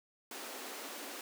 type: high-pass noise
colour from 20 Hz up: pink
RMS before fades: -45 dBFS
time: 0.31-1.21 s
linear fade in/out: 2 ms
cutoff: 250 Hz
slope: 48 dB/octave
effects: none